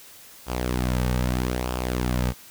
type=tone with flanger; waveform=sawtooth; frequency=62.1 Hz; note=B1; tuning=10 cents sharp; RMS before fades=-25 dBFS; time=0.46-2.34 s; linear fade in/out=50 ms; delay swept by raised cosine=0.48 to 2.98 ms; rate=0.79 Hz; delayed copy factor=-0.55; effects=white hiss -47 dBFS RMS until 2.5 s